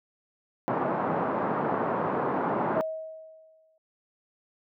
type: band-pass noise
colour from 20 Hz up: white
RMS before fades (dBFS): -28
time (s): 0.68-2.81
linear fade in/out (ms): 0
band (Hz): 140 to 1100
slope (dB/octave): 24
type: tone with exponential decay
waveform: sine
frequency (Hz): 637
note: D#5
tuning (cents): +41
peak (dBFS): -25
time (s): 2.76-3.78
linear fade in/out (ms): 2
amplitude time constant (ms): 220
effects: none